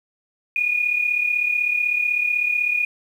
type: tone pair together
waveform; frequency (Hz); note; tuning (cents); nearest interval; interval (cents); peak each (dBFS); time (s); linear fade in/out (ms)
sine; 2446 / 2482; D#7 / D#7; -30 / -5; unison; 25; -19 / -25; 0.56-2.85; 2
effects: 8-bit